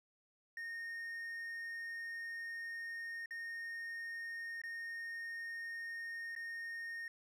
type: tone with dropouts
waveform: triangle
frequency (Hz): 1844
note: A#6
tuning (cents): -19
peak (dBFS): -40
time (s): 0.57-7.08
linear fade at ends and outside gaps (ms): 2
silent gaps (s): 3.259-3.308 / 4.617-4.636 / 6.352-6.362
effects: none